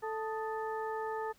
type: harmonic tone with a mistuned harmonic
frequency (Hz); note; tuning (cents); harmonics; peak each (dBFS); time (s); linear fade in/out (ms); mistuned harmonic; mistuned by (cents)
440; A4; 0; 1 / 2 / 3 / 4; -37 / -38 / -44 / -46; 0.02-1.33; 20; 3; -99
effects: pink hiss -65 dBFS RMS until 1.38 s